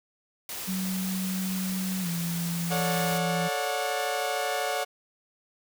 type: noise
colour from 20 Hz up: white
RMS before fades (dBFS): -36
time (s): 0.49-3.18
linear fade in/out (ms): 2
type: tone with pitch glide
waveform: sine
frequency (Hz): 187.7 to 170.14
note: F#3 to F3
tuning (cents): +25 to -45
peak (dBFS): -28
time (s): 0.67-3.49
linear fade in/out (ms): 20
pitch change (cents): -170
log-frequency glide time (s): 2.01-2.08
type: chord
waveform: sawtooth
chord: D major seventh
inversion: second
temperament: equal with one note detuned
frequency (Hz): 440 / 554.4 / 587.3 / 727.3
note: A4 / C#5 / D5 / F#5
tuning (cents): 0 / 0 / 0 / -30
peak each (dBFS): -31 / -29 / -31 / -26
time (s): 2.7-4.85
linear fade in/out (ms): 20
effects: none